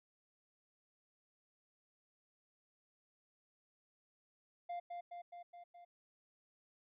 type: tone with echo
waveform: triangle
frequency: 698.5 Hz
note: F5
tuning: in tune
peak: -38 dBFS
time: 4.69-4.8 s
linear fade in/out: 10 ms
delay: 210 ms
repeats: 5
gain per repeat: -3 dB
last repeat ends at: 5.85 s
effects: resampled to 8000 Hz